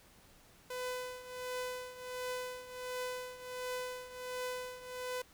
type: tone with tremolo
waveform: sawtooth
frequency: 502 Hz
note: B4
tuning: 28 cents sharp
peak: -32 dBFS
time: 0.7-5.22 s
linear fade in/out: 5 ms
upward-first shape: triangle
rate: 1.4 Hz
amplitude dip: 80%
effects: pink hiss -62 dBFS RMS until 5.33 s